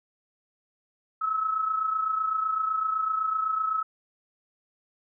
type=tone pair together; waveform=sine; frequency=1290.6 / 1318.5 Hz; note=E6 / E6; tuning=-37 / 0 cents; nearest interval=unison; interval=37 cents; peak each=-25 / -32 dBFS; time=1.21-3.83 s; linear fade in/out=10 ms; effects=none